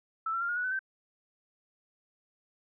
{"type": "tone with pitch steps", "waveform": "sine", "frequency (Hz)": [1318.5, 1354.8, 1392.1, 1430.4, 1469.7, 1510.2, 1551.8], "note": ["E6", "E6", "F6", "F6", "F#6", "F#6", "G6"], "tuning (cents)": [0, 47, -6, 41, -12, 35, -18], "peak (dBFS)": -29, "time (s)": [0.26, 0.792], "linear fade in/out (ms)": 5, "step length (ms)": 76, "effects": []}